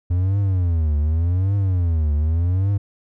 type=tone with vibrato; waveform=triangle; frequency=86 Hz; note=F2; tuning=26 cents flat; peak=-14 dBFS; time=0.1-2.78 s; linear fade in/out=10 ms; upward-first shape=triangle; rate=0.86 Hz; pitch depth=290 cents each way; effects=none